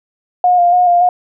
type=tone with vibrato; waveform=sine; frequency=710 Hz; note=F5; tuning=28 cents sharp; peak=-7 dBFS; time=0.44-1.09 s; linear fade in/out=2 ms; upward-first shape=square; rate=3.5 Hz; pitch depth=24 cents each way; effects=none